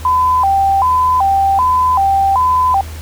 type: tone with vibrato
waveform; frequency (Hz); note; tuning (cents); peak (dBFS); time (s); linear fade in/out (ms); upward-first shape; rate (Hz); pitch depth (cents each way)
sine; 890; A5; +20; -9; 0.05-2.81; 2; square; 1.3; 220
effects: added 79 Hz sine -25 dBFS peak until 3.01 s + pink hiss -35 dBFS RMS until 3.01 s